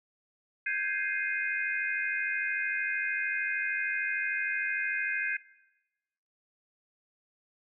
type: chord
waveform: sine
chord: Ab major seventh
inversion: third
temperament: equal with one note detuned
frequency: 1568 / 1661.2 / 2100 / 2489 Hz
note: G6 / Ab6 / C7 / Eb7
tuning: 0 / 0 / +6 / 0 cents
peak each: -34 dBFS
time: 0.66-5.37 s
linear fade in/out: 5 ms
effects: noise-tail reverb RT60 1.0 s tail -20 dB re dry